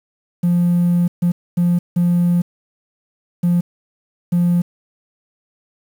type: tone bursts at uneven times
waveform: triangle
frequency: 174.61 Hz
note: F3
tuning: in tune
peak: -9 dBFS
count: 6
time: 0.43-1.08 / 1.22-1.32 / 1.57-1.79 / 1.96-2.42 / 3.43-3.61 / 4.32-4.62 s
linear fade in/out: 10 ms
effects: tanh soft clip ceiling -8 dBFS + 7-bit